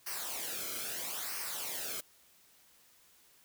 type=noise with flanger; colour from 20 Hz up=white; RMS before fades=-39 dBFS; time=0.06-2.01 s; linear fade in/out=10 ms; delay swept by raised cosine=0.27 to 1.11 ms; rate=0.76 Hz; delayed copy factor=-0.7; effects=white hiss -64 dBFS RMS until 3.44 s